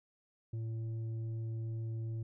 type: tone with tanh clipping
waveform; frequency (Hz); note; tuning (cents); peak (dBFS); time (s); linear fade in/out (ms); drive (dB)
triangle; 112.8; A2; +44; -37; 0.53-2.23; 5; 10
effects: none